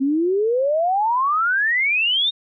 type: exponential sweep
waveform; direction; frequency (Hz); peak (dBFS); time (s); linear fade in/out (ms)
sine; up; 261.6 to 3729; -16; 0-2.31; 20
effects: none